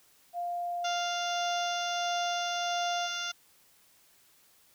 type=tone; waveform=sine; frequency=700 Hz; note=F5; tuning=4 cents sharp; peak=-31 dBFS; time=0.33-3.1 s; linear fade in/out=50 ms
type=harmonic tone; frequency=698.5 Hz; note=F5; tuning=in tune; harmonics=1 / 2 / 3 / 4 / 5 / 6 / 7 / 8 / 9; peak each=-45 / -37 / -46 / -40 / -38 / -48 / -46 / -43 / -44 dBFS; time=0.84-3.32 s; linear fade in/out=10 ms
effects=white hiss -63 dBFS RMS until 4.74 s